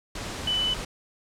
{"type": "tone in noise", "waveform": "sine", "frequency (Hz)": 2995, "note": "F#7", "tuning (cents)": 20, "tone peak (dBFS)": -23, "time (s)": [0.47, 0.74], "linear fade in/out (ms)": 5, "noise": "pink", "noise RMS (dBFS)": -34, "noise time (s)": [0.15, 0.85], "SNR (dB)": 8, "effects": ["low-pass 8000 Hz 12 dB/octave"]}